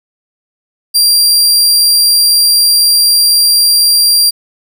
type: tone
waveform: sawtooth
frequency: 4746 Hz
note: D8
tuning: 17 cents sharp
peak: -3 dBFS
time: 0.94-4.31 s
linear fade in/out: 20 ms
effects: none

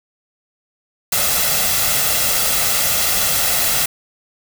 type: noise with comb filter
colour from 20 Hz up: white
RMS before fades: -17 dBFS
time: 1.12-3.86 s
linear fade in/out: 5 ms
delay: 1.5 ms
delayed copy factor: +0.55
effects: none

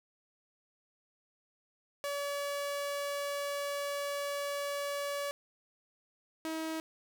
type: tone pair in turn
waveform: sawtooth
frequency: 570 / 319.9 Hz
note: C#5 / D#4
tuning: +48 / +48 cents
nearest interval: minor seventh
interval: 1000 cents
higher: first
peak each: -30 / -31 dBFS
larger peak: first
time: 2.04-5.31 / 6.45-6.8 s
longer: first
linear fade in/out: 0 ms
effects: none

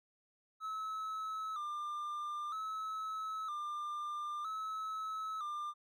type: tone with vibrato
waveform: triangle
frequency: 1244.5 Hz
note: D#6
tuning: in tune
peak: -36 dBFS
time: 0.6-5.74 s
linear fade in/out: 50 ms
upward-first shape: square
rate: 0.52 Hz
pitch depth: 69 cents each way
effects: none

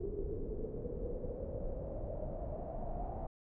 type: noise with low-pass filter sweep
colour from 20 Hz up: brown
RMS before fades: -40 dBFS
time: 0-3.27 s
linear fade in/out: 5 ms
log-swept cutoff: 400 to 750 Hz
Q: 7.8
effects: none

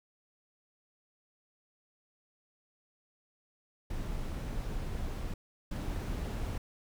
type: noise bursts at uneven times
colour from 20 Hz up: brown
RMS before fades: -36 dBFS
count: 2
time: 3.9-5.34 / 5.71-6.58 s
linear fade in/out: 5 ms
effects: none

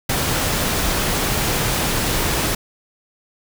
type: noise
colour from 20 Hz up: pink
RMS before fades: -20 dBFS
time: 0.09-2.55 s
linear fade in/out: 5 ms
effects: none

